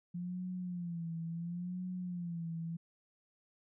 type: tone with vibrato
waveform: sine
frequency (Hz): 173.6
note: F3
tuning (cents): -10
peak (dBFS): -37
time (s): 0.14-2.77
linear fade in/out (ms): 10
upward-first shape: sine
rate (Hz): 0.72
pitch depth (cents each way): 89
effects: none